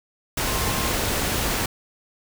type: tone in noise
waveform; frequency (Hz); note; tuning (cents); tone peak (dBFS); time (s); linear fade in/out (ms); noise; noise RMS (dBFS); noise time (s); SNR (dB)
sine; 1059; C6; +21; -33; 0.47-0.91; 5; pink; -24; 0.37-1.66; -12
effects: none